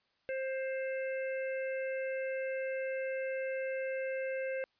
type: harmonic tone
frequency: 528 Hz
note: C5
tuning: 16 cents sharp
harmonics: 1 / 3 / 4 / 5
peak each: -34 / -44 / -46 / -48 dBFS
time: 0.29-4.64 s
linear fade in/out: 0 ms
effects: white hiss -75 dBFS RMS until 4.79 s + resampled to 11025 Hz